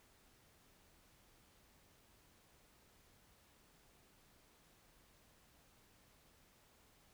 silence, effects pink hiss -69 dBFS RMS until 7.13 s

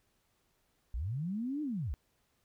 sine linear two-way sweep, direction up then down, 48.34 to 309.9 to 48.34 Hz, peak -33 dBFS, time 0.94-1.94 s, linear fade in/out 0 ms, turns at 1.62 s, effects pink hiss -75 dBFS RMS until 2.44 s

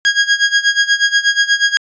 sawtooth tone with tremolo, 1640 Hz, G#6, 22 cents flat, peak -4 dBFS, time 0.05-1.77 s, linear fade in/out 0 ms, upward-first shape sine, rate 8.3 Hz, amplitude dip 85%, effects resampled to 16000 Hz

